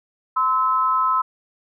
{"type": "tone pair together", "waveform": "sine", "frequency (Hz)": [1030, 1299], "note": ["C6", "E6"], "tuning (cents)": [-28, -26], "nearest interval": "major third", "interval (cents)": 402, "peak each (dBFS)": -19, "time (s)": [0.36, 1.22], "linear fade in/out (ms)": 10, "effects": []}